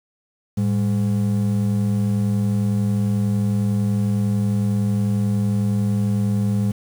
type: ring-modulated tone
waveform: triangle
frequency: 154.6 Hz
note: D#3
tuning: 11 cents flat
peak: -12 dBFS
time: 0.57-6.72 s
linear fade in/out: 10 ms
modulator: 45.5 Hz
effects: 7-bit